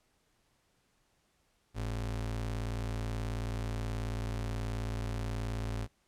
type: ring-modulated tone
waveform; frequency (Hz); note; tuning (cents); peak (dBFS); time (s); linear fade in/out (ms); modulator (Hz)
square; 79.2; D#2; +31; -31; 1.74-5.88; 50; 29.3
effects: pink hiss -73 dBFS RMS until 6.07 s + low-pass 11000 Hz 12 dB/octave